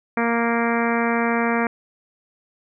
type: harmonic tone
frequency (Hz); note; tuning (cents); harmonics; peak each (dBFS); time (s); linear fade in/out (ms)
233.1; A#3; 0; 1 / 2 / 3 / 4 / 5 / 6 / 7 / 8 / 9 / 10; -22 / -25 / -27 / -28 / -29 / -30 / -30 / -31 / -32 / -32; 0.17-1.67; 2
effects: none